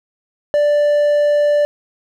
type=tone; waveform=triangle; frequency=587.3 Hz; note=D5; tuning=in tune; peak=-9 dBFS; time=0.54-1.65 s; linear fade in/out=0 ms; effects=none